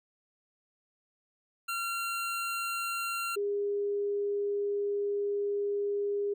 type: tone pair in turn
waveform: 25% pulse / sine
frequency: 1374 / 406.4 Hz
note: F6 / G#4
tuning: -29 / -38 cents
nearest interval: octave + major sixth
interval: 2109 cents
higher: first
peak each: -28 dBFS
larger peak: neither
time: 1.68-3.36 / 3.36-6.34 s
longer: second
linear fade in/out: 10 ms
effects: none